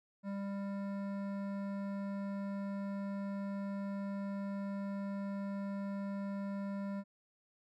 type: tone with hard clipping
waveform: sine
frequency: 198.5 Hz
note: G3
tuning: 22 cents sharp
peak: -39 dBFS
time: 0.23-7.04 s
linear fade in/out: 50 ms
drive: 14 dB
effects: none